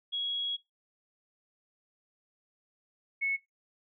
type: tone pair in turn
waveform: sine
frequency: 3322 / 2200 Hz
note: G#7 / C#7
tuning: 0 / -14 cents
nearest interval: perfect fifth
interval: 714 cents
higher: first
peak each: -30 / -27 dBFS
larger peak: second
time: 0.12-0.57 / 3.21-3.37 s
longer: first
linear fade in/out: 20 ms
effects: noise-tail reverb RT60 0.2 s tail -21 dB re dry